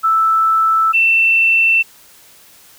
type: tone pair in turn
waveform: sine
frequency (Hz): 1318.5 / 2682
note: E6 / E7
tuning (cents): 0 / +29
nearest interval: octave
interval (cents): 1229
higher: second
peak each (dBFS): -10 / -9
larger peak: second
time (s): 0.03-0.93 / 0.93-1.83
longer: neither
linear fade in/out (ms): 20
effects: white hiss -45 dBFS RMS until 2.78 s